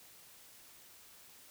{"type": "silence", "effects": ["white hiss -58 dBFS RMS until 1.5 s"]}